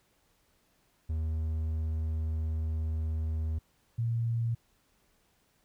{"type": "tone pair in turn", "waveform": ["triangle", "sine"], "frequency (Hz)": [79.2, 115.88], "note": ["D#2", "A#2"], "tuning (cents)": [31, -10], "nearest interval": "perfect fifth", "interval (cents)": 659, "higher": "second", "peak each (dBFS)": -27, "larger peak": "neither", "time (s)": [[1.09, 3.59], [3.98, 4.55]], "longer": "first", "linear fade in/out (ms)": 10, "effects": ["pink hiss -70 dBFS RMS until 5.64 s"]}